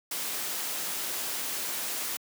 white noise, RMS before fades -33 dBFS, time 0.11-2.17 s, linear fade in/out 5 ms, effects high-pass 200 Hz 12 dB/octave

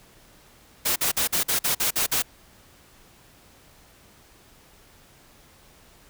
white noise bursts, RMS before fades -23 dBFS, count 9, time 0.85-2.224 s, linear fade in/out 10 ms, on 110 ms, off 48 ms, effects pink hiss -54 dBFS RMS until 6.09 s

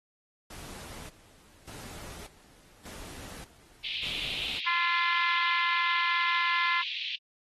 pink noise with tremolo, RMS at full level -45 dBFS, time 0.5-4.59 s, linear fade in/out 5 ms, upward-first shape square, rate 0.85 Hz, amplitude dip 80%
white band-pass noise, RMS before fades -35 dBFS, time 3.84-7.16 s, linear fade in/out 5 ms, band 2400 to 3800 Hz, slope 48 dB/octave
harmonic tone, 344.6 Hz, F4, 23 cents flat, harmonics 3 / 4 / 5 / 6 / 7, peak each -29 / -37 / -33 / -30 / -37 dBFS, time 4.66-6.82 s, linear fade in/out 10 ms
effects AAC 32 kbps

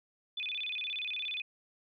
sine tone with vibrato, 2951 Hz, F#7, 5 cents flat, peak -34 dBFS, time 0.37-1.42 s, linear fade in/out 5 ms, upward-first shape square, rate 17 Hz, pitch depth 290 cents each way, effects none

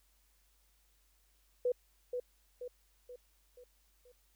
sine tone with echo, 493.9 Hz, B4, in tune, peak -28 dBFS, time 1.65-1.72 s, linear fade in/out 5 ms, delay 480 ms, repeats 5, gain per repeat -6 dB, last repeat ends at 4.12 s, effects added 49 Hz sine -70 dBFS peak until 4.35 s + white hiss -73 dBFS RMS until 4.35 s

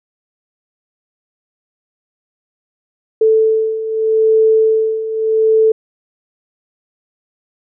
sine beating tone pair, 440 / 440.81 Hz, A4 / A4, 0 / +3 cents, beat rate 0.81 Hz, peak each -16 / -11 dBFS, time 3.21-5.72 s, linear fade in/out 5 ms, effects none

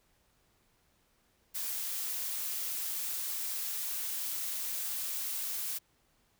blue noise, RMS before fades -36 dBFS, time 1.54-5.79 s, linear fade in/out 20 ms, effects pink hiss -71 dBFS RMS until 6.39 s

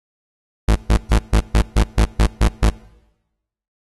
40% pulse tone bursts, 53.7 Hz, A1, 41 cents flat, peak -9 dBFS, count 10, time 0.68-2.7 s, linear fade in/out 5 ms, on 76 ms, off 140 ms, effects noise-tail reverb RT60 1.0 s tail -22 dB re dry + AAC 32 kbps

